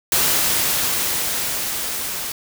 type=noise with level ramp; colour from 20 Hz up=white; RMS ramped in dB=-17 to -27 dBFS; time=0.12-2.32 s; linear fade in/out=2 ms; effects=none